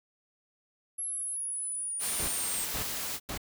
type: linear sweep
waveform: sine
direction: down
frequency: 11170 to 8372 Hz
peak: -32 dBFS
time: 0.98-2.65 s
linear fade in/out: 10 ms
type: noise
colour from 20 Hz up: white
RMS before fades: -35 dBFS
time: 1.99-3.2 s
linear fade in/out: 50 ms
type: noise bursts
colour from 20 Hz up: pink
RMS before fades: -36 dBFS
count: 3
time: 2.19-3.377 s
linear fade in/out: 5 ms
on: 89 ms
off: 460 ms
effects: none

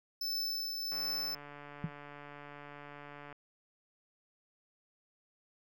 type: tone with tremolo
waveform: square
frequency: 5274 Hz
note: E8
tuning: in tune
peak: -33 dBFS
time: 0.21-1.35 s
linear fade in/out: 5 ms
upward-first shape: triangle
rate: 1.4 Hz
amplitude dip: 40%
type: click train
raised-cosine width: 0.5 ms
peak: -34 dBFS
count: 350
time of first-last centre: 0.92-3.327 s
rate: 145 Hz
type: tone with exponential decay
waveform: sine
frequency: 160 Hz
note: D#3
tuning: 49 cents sharp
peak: -27 dBFS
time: 1.84-1.91 s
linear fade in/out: 2 ms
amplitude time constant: 15 ms
effects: none

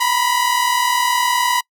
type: tone pair together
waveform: sawtooth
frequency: 961.2 / 1001 Hz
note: B5 / B5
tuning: -47 / +23 cents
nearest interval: minor second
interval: 70 cents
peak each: -14 dBFS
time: 0-1.61 s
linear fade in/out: 10 ms
effects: noise-tail reverb RT60 0.1 s tail -26 dB re dry

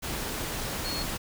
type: tone in noise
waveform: sine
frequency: 4322 Hz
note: C#8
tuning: 45 cents flat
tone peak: -33 dBFS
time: 0.84-1.04 s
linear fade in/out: 20 ms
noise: pink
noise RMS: -33 dBFS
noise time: 0.02-1.18 s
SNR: -3 dB
effects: none

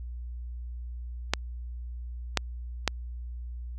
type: clicks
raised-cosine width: 0.2 ms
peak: -5 dBFS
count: 3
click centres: 1.336 / 2.373 / 2.877 s
effects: added 60 Hz sine -35 dBFS peak until 3.78 s

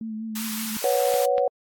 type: tone with vibrato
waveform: sine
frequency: 220 Hz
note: A3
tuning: in tune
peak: -29 dBFS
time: 0.01-0.77 s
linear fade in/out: 2 ms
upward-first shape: sine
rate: 5.2 Hz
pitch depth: 32 cents each way
type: high-pass noise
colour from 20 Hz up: white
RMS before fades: -32 dBFS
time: 0.35-1.26 s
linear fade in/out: 10 ms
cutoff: 840 Hz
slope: 96 dB/octave
type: chord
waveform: sine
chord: B suspended second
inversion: none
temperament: equal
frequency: 493.9 / 554.4 / 740 Hz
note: B4 / C#5 / F#5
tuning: 0 / 0 / 0 cents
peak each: -23 / -22 / -25 dBFS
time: 0.84-1.48 s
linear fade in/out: 2 ms
type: clicks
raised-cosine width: 0.3 ms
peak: -19 dBFS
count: 2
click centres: 1.14 / 1.381 s
effects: AAC 64 kbps

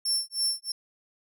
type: tone with tremolo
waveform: 30% pulse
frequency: 5410 Hz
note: E8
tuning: 44 cents sharp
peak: -19 dBFS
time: 0.05-0.72 s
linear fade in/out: 5 ms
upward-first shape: sine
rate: 3.1 Hz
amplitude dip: 100%
effects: none

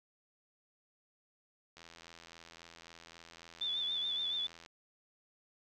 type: click train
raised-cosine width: 0.2 ms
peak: -35 dBFS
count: 243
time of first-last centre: 1.77-4.661 s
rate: 83.7 Hz
type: tone with vibrato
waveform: sine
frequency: 3506 Hz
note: A7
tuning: 7 cents flat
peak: -33 dBFS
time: 3.61-4.47 s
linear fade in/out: 5 ms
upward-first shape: triangle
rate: 7.1 Hz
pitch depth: 63 cents each way
effects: none

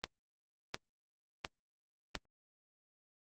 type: click train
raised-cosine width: 0.2 ms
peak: -18 dBFS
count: 4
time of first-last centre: 0.04-2.153 s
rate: 1.42 Hz
effects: Opus 24 kbps

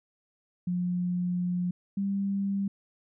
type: tone pair in turn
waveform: sine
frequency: 178.3 / 197.61 Hz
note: F3 / G3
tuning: +36 / +14 cents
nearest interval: major second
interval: 178 cents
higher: second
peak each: -26 dBFS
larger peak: neither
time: 0.67-1.71 / 1.97-2.68 s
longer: first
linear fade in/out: 5 ms
effects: none

